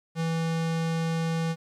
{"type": "tone", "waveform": "square", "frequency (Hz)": 164, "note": "E3", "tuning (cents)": -9, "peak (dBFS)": -26, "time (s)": [0.15, 1.56], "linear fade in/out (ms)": 50, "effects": ["low-pass 8000 Hz 12 dB/octave", "10-bit"]}